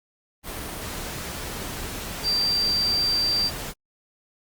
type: tone in noise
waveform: sine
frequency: 4699 Hz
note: D8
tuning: in tune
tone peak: -20 dBFS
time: 2.23-3.51 s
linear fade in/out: 50 ms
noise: pink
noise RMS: -33 dBFS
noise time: 0.43-3.74 s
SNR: +10 dB
effects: Opus 32 kbps